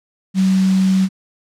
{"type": "tone in noise", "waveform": "sine", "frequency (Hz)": 189.6, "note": "F#3", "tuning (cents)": 43, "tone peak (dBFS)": -11, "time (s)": [0.34, 1.09], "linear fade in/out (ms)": 50, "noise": "white", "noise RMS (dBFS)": -29, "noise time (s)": [0.34, 1.09], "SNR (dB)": 15, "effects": ["low-pass 6000 Hz 12 dB/octave"]}